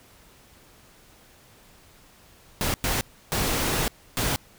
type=noise bursts at uneven times; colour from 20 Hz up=pink; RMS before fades=-25 dBFS; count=4; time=2.61-2.74 / 2.84-3.01 / 3.32-3.88 / 4.17-4.36 s; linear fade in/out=0 ms; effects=pink hiss -54 dBFS RMS until 4.58 s